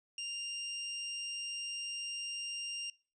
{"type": "tone", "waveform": "25% pulse", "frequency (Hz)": 2794, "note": "F7", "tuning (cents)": 0, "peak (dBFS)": -34, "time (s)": [0.18, 2.9], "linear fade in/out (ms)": 2, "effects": ["noise-tail reverb RT60 0.4 s tail -24 dB re dry", "resampled to 22050 Hz"]}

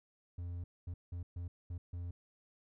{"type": "tone bursts at uneven times", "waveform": "triangle", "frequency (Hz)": 87.31, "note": "F2", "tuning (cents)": 0, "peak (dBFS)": -37, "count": 6, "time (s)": [[0.38, 0.64], [0.87, 0.94], [1.12, 1.23], [1.36, 1.48], [1.7, 1.78], [1.93, 2.11]], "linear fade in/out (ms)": 5, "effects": []}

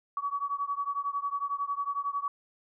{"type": "beating tone pair", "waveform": "sine", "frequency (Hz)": [1129, 1140], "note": ["C#6", "C#6"], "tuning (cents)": [31, 48], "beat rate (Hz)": 11, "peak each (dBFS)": [-32, -33], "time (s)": [0.17, 2.28], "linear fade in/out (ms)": 2, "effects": []}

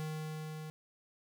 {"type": "tone with level ramp", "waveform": "square", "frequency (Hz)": 155.56, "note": "D#3", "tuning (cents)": 0, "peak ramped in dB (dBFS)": [-37, -43], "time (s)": [0, 0.7], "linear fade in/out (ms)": 0, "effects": []}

